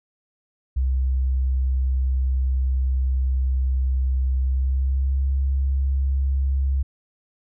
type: tone with pitch glide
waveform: sine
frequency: 65 to 67.56 Hz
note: C2 to C#2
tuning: -11 to -44 cents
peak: -18 dBFS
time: 0.76-6.83 s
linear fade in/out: 10 ms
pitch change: +67 cents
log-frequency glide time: 4.41-5.26 s
effects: none

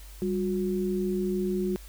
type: tone pair together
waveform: sine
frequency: 196 / 362.2 Hz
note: G3 / F#4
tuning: 0 / -37 cents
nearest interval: major seventh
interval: 1063 cents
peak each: -28 / -28 dBFS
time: 0.22-1.76 s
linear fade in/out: 0 ms
effects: added 49 Hz sine -43 dBFS peak until 1.88 s + white hiss -52 dBFS RMS until 1.88 s

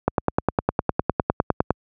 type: click train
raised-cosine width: 1 ms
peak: -3 dBFS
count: 17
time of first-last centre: 0.08-1.706 s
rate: 9.84 Hz
effects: high-pass 60 Hz 12 dB/octave

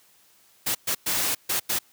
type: noise bursts at uneven times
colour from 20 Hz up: white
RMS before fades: -25 dBFS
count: 5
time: 0.66-0.75 / 0.87-0.95 / 1.06-1.35 / 1.49-1.6 / 1.69-1.79 s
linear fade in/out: 10 ms
effects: white hiss -59 dBFS RMS until 1.92 s + high-pass 80 Hz 12 dB/octave

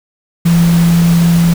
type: tone in noise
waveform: sine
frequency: 169.5 Hz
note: E3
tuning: 49 cents sharp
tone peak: -6 dBFS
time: 0.45-1.54 s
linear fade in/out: 10 ms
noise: pink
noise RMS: -22 dBFS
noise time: 0.45-1.54 s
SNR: +13 dB
effects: none

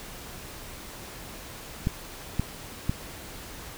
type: clicks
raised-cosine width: 5 ms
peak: -12 dBFS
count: 3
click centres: 1.871 / 2.396 / 2.895 s
effects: pink hiss -42 dBFS RMS until 3.77 s

